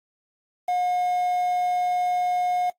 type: tone with quantisation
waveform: triangle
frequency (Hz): 720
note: F#5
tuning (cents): -47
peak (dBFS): -19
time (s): 0.68-2.7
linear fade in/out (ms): 5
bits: 7
effects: noise-tail reverb RT60 0.1 s tail -20 dB re dry + AAC 48 kbps